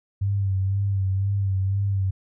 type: tone with vibrato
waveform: sine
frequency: 97.6 Hz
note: G2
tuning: 7 cents flat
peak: -20 dBFS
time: 0.21-2.11 s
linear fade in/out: 10 ms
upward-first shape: sine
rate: 2 Hz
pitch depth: 43 cents each way
effects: none